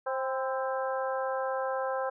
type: harmonic tone with a mistuned harmonic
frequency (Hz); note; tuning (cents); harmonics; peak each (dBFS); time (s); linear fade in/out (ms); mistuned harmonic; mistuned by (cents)
264; C4; +16; 2 / 3 / 4 / 5 / 6; -31 / -35 / -37 / -39 / -41; 0.06-2.1; 10; 4; -46
effects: none